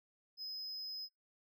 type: tone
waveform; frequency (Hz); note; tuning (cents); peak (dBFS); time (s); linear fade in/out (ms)
triangle; 5070; D#8; +32; -40; 0.37-1.09; 50
effects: noise-tail reverb RT60 0.2 s tail -26 dB re dry